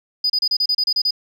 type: tone bursts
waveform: sine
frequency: 4951 Hz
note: D#8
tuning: 9 cents flat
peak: -14 dBFS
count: 10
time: 0.24-1.108 s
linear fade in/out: 5 ms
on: 58 ms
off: 32 ms
effects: tanh soft clip ceiling -11 dBFS